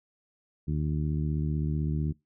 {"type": "harmonic tone", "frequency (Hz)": 75.8, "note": "D#2", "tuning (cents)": -45, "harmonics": [1, 2, 3, 4, 5], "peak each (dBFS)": [-31, -28, -36, -38, -45], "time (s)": [0.67, 2.13], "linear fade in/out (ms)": 20, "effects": ["noise-tail reverb RT60 0.2 s tail -23 dB re dry"]}